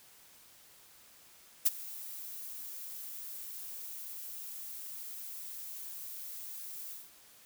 violet noise with ADSR envelope, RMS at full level -23 dBFS, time 1.65-7.11 s, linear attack 15 ms, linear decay 26 ms, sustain -21 dB, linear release 200 ms, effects white hiss -59 dBFS RMS until 7.45 s

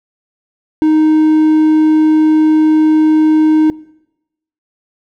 triangle tone, 311.1 Hz, D#4, in tune, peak -5 dBFS, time 0.82-3.7 s, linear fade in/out 0 ms, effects noise-tail reverb RT60 0.9 s tail -22 dB re dry

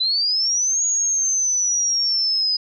sine linear two-way sweep, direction up then down, 3965 to 6720 to 4968 Hz, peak -17 dBFS, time 0-2.57 s, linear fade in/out 10 ms, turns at 0.85 s, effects none

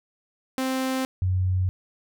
sawtooth / sine tone pair in turn, 261.6 / 92.49 Hz, C4 / F#2, 0 / 0 cents, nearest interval octave + tritone, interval 1800 cents, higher first, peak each -20 / -20 dBFS, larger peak neither, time 0.58-1.05 / 1.22-1.69 s, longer neither, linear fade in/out 0 ms, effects none

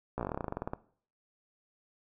slowing click train, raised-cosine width 1 ms, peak -20 dBFS, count 18, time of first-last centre 0.18-0.735 s, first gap 15 ms, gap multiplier 1.09, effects noise-tail reverb RT60 0.5 s tail -18 dB re dry

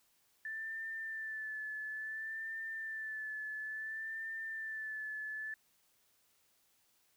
sine tone with vibrato, 1760 Hz, A6, in tune, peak -39 dBFS, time 0.45-5.54 s, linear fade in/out 2 ms, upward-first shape sine, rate 0.58 Hz, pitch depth 33 cents each way, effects white hiss -73 dBFS RMS until 7.16 s

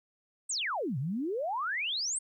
sine exponential two-way sweep, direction down then up, 8870 to 121.3 to 8870 Hz, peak -30 dBFS, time 0.49-2.19 s, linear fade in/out 10 ms, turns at 0.98 s, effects 12-bit

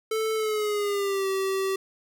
square tone with pitch glide, 440 to 385.3 Hz, A4 to G4, 0 to -30 cents, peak -25 dBFS, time 0.11-1.76 s, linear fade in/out 5 ms, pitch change -230 cents, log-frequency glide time 0.34-1.28 s, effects none

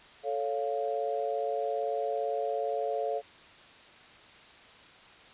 sine chord, A augmented, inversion none, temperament equal with one note detuned, 440 / 557.6 / 698.5 Hz, A4 / C#5 / E#5, 0 / +10 / 0 cents, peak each -33 dBFS, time 0.23-3.22 s, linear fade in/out 50 ms, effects white hiss -53 dBFS RMS until 5.33 s + resampled to 8000 Hz

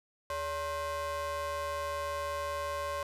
square ring-modulated tone, 246.9 Hz, B3, in tune, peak -31 dBFS, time 0.3-3.03 s, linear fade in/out 2 ms, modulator 818 Hz, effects resampled to 32000 Hz

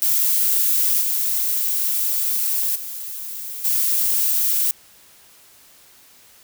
violet noise with level steps, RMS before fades -18 / -21 / -31 / -19 dBFS, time 0.02-4.71 s, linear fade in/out 0 ms, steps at 1.01 / 2.75 / 3.64 s, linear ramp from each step 10 ms, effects white hiss -50 dBFS RMS until 6.43 s

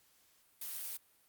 blue noise, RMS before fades -42 dBFS, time 0.61-0.97 s, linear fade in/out 5 ms, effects white hiss -69 dBFS RMS until 1.28 s + Opus 48 kbps

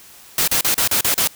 white noise bursts, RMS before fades -17 dBFS, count 7, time 0.38-1.275 s, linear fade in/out 2 ms, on 97 ms, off 36 ms, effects white hiss -44 dBFS RMS until 1.35 s

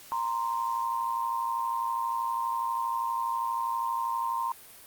sine tone pair together, 931.6 / 1044 Hz, A#5 / C6, -1 / -4 cents, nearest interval major second, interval 197 cents, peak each -30 / -30 dBFS, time 0.12-4.52 s, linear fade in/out 0 ms, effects white hiss -50 dBFS RMS until 4.86 s + Opus 48 kbps

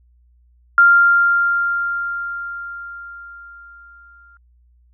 sine tone with exponential decay, 1394 Hz, F6, 4 cents flat, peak -6 dBFS, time 0.78-4.37 s, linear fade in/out 1 ms, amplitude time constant 780 ms, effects added 60 Hz sine -51 dBFS peak until 4.93 s

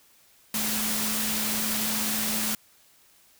sine tone in noise, 216.2 Hz, A3, 30 cents flat, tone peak -33 dBFS, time 0.54-2.55 s, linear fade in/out 2 ms, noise white, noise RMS -28 dBFS, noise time 0.54-2.55 s, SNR -8 dB, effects white hiss -59 dBFS RMS until 3.39 s

